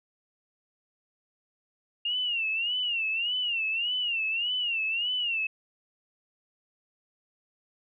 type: tone with vibrato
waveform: sine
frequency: 2794 Hz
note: F7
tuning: in tune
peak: -26 dBFS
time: 2.05-5.47 s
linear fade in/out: 5 ms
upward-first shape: sine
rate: 1.7 Hz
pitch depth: 130 cents each way
effects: none